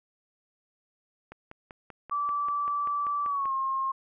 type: click train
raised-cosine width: 0.5 ms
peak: -28 dBFS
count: 12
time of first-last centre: 1.32-3.456 s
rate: 5.15 Hz
type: tone with pitch glide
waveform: sine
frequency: 1160 to 1069.9 Hz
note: D6 to C6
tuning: -22 to +38 cents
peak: -26 dBFS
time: 2.11-3.92 s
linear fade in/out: 10 ms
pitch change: -140 cents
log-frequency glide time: 3.26-3.52 s
effects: none